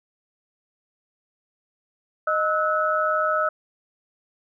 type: tone cluster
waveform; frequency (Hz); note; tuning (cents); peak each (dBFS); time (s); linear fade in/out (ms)
sine; 619 / 1298 / 1475; D#5 / E6 / F#6; -9 / -27 / -6; -24 / -22 / -27; 2.27-3.49; 5
effects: none